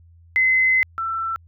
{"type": "tone pair in turn", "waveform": "sine", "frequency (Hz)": [2047, 1337.9], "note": ["C7", "E6"], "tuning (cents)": [-38, 25], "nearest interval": "perfect fifth", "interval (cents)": 737, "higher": "first", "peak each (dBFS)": [-14, -22], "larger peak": "first", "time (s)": [[0.36, 0.83], [0.98, 1.36]], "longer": "first", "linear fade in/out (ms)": 0, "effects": ["added 84 Hz sine -47 dBFS peak until 1.47 s"]}